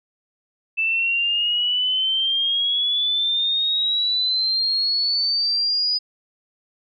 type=exponential sweep; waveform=sine; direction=up; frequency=2637 to 4961 Hz; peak=-18 dBFS; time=0.77-5.99 s; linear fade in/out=20 ms; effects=none